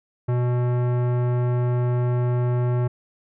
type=tone with tanh clipping; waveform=sine; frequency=122.8 Hz; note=B2; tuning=9 cents flat; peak=-21 dBFS; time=0.28-2.88 s; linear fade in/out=10 ms; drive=18 dB; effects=none